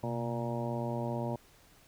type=harmonic tone with a mistuned harmonic; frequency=117.6 Hz; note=A#2; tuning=16 cents sharp; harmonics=1 / 2 / 3 / 4 / 5 / 6 / 7 / 8; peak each=-36 / -38 / -41 / -44 / -39 / -46 / -45 / -43 dBFS; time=0.03-1.36 s; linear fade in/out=5 ms; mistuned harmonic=1; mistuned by=+110 cents; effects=pink hiss -61 dBFS RMS until 1.87 s